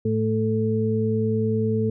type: harmonic tone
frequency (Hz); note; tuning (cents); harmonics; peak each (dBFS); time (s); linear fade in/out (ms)
110; A2; 0; 1 / 2 / 4; -24 / -24 / -24; 0.05-1.9; 5
effects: none